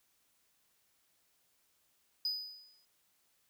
triangle tone with exponential decay, 4978 Hz, D#8, in tune, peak -29 dBFS, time 2.25-2.85 s, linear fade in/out 2 ms, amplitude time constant 130 ms, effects white hiss -74 dBFS RMS until 3.49 s

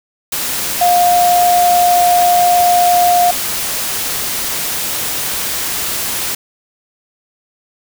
sine tone in noise, 708 Hz, F5, 23 cents sharp, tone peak -8 dBFS, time 0.81-3.31 s, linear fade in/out 5 ms, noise white, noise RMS -19 dBFS, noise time 0.32-6.35 s, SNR +8 dB, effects none

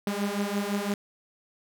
sawtooth beating tone pair, 199.9 / 205.8 Hz, G3 / G#3, +34 / -16 cents, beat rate 5.9 Hz, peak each -26 dBFS, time 0.07-0.94 s, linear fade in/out 2 ms, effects none

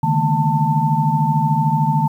sine tone cluster, 142.9 / 156.3 / 215 / 233.8 / 891 Hz, D3 / D#3 / A3 / A#3 / A5, -47 / +8 / -40 / +5 / +22 cents, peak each -20 / -18 / -25 / -27 / -18 dBFS, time 0.03-2.08 s, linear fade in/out 5 ms, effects 8-bit

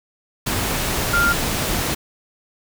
sine tone in noise, 1396.9 Hz, F6, in tune, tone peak -15 dBFS, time 1.13-1.33 s, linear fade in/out 10 ms, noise pink, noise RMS -22 dBFS, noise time 0.46-1.95 s, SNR +4 dB, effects none

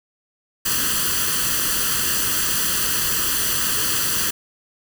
white noise with comb filter, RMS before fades -21 dBFS, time 0.65-4.31 s, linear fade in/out 10 ms, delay 0.66 ms, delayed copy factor +0.75, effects none

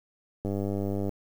click train, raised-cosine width 2 ms, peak -18 dBFS, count 65, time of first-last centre 0.45-1.093 s, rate 99.6 Hz, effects 8-bit

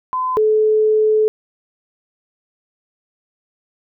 sine tone pair in turn, 1020 / 431.6 Hz, C6 / A4, -44 / -33 cents, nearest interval octave + minor third, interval 1489 cents, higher first, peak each -17 / -11 dBFS, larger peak second, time 0.13-0.37 / 0.37-1.28 s, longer second, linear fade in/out 0 ms, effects none

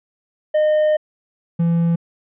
triangle tone pair in turn, 612 / 168.49 Hz, D#5 / E3, -29 / +38 cents, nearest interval octave + minor seventh, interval 2233 cents, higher first, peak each -11 / -12 dBFS, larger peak first, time 0.54-0.97 / 1.59-1.96 s, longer first, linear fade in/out 10 ms, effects resampled to 8000 Hz

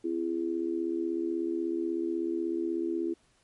sine tone with amplitude modulation, 335.8 Hz, E4, 32 cents sharp, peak -24 dBFS, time 0.04-3.14 s, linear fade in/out 10 ms, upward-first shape sine, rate 76.3 Hz, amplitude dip 85%, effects pink hiss -67 dBFS RMS until 3.43 s + MP3 48 kbps

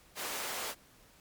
pink high-pass noise, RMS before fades -38 dBFS, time 0.15-0.75 s, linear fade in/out 50 ms, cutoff 510 Hz, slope 12 dB/octave, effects pink hiss -61 dBFS RMS until 1.2 s + MP3 96 kbps

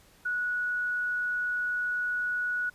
sine tone, 1466 Hz, F#6, 16 cents flat, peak -27 dBFS, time 0.25-2.7 s, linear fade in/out 10 ms, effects pink hiss -59 dBFS RMS until 2.74 s + resampled to 32000 Hz

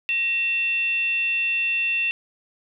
sine tone with frequency modulation, 2700 Hz, E7, 41 cents sharp, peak -20 dBFS, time 0.09-2.11 s, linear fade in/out 0 ms, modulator 813 Hz, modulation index 0.3, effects none

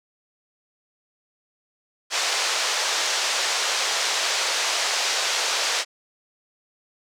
white band-pass noise, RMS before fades -24 dBFS, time 2.1-5.85 s, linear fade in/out 50 ms, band 470 to 6500 Hz, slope 24 dB/octave, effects none

